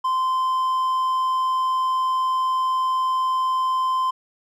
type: tone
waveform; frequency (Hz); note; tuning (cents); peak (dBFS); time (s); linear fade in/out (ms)
triangle; 1036; C6; -17; -17; 0.04-4.11; 10
effects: none